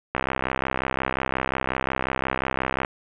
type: click train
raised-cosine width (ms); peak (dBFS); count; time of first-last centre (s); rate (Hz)
0.5; -8; 178; 0.15-2.848; 65.6
effects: resampled to 8000 Hz + 8-bit